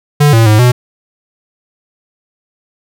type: tone with pitch steps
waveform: square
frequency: 146.6 / 113.6 / 107.2 / 123.6 Hz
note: D3 / A#2 / A2 / B2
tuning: -3 / -44 / -45 / +2 cents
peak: -5 dBFS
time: 0.2-0.72 s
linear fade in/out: 10 ms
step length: 130 ms
effects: none